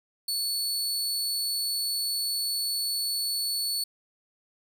sawtooth tone, 4435 Hz, C#8, in tune, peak -24 dBFS, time 0.28-3.84 s, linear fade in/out 5 ms, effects none

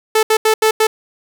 sawtooth tone bursts at uneven times, 437.4 Hz, A4, 10 cents flat, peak -6 dBFS, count 5, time 0.15-0.23 / 0.3-0.37 / 0.45-0.54 / 0.62-0.71 / 0.8-0.87 s, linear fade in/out 5 ms, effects none

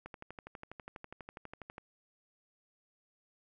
click train, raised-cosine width 0.5 ms, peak -30 dBFS, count 22, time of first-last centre 0.06-1.781 s, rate 12.2 Hz, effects none

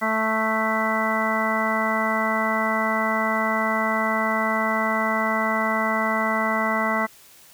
harmonic tone, 220 Hz, A3, in tune, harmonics 1 / 2 / 3 / 4 / 5 / 6 / 7 / 9, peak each -27 / -35 / -27 / -29 / -27 / -29 / -33 / -26 dBFS, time 0.01-7.07 s, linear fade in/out 20 ms, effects white hiss -50 dBFS RMS until 7.53 s

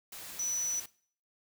sine tone in noise, 5940 Hz, F#8, 6 cents sharp, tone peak -31 dBFS, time 0.39-0.8 s, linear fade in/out 5 ms, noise white, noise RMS -45 dBFS, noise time 0.12-0.86 s, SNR +11 dB, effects noise-tail reverb RT60 0.5 s tail -20 dB re dry

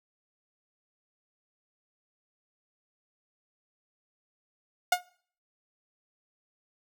sawtooth tone with exponential decay, 719 Hz, F#5, 50 cents flat, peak -14 dBFS, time 4.92-5.01 s, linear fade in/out 5 ms, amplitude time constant 19 ms, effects noise-tail reverb RT60 0.5 s tail -22 dB re dry

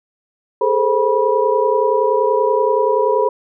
sine tone cluster, 412.7 / 443.2 / 522 / 974 Hz, G#4 / A4 / C5 / B5, -11 / +13 / -4 / -24 cents, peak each -18 dBFS, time 0.61-3.29 s, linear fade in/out 5 ms, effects none

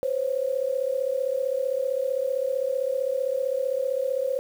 sine tone pair together, 510 / 545.5 Hz, C5 / C#5, -44 / -28 cents, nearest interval minor second, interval 116 cents, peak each -26 / -26 dBFS, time 0.03-4.39 s, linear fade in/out 0 ms, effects 8-bit

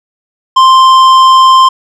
sine tone with tanh clipping, 1046.5 Hz, C6, in tune, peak -3 dBFS, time 0.56-1.69 s, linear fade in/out 10 ms, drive 11 dB, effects none

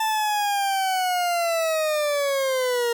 40% pulse linear sweep, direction down, 885 to 466.2 Hz, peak -20 dBFS, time 0-2.93 s, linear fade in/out 5 ms, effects none

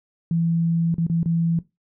sine tone with dropouts, 166.9 Hz, E3, 22 cents sharp, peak -18 dBFS, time 0.31-1.59 s, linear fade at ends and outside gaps 2 ms, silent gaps 0.943-0.982 / 1.067-1.098 / 1.231-1.258 s, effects noise-tail reverb RT60 0.2 s tail -17 dB re dry

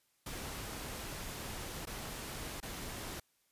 pink noise with dropouts, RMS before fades -43 dBFS, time 0.26-3.2 s, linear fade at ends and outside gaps 5 ms, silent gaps 1.855-1.87 / 2.603-2.627 s, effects white hiss -75 dBFS RMS until 3.51 s + resampled to 32000 Hz

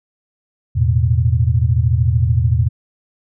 sine chord, E suspended fourth, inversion none, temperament equal, 82.41 / 110 / 123.47 Hz, E2 / A2 / B2, 0 / 0 / 0 cents, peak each -16 dBFS, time 0.75-2.69 s, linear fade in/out 20 ms, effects none

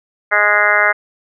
harmonic tone, 207.7 Hz, G#3, in tune, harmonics 2 / 3 / 4 / 5 / 6 / 7 / 8 / 9 / 10, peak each -28 / -19 / -22 / -24 / -19 / -16 / -17 / -19 / -17 dBFS, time 0.31-0.93 s, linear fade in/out 20 ms, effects none

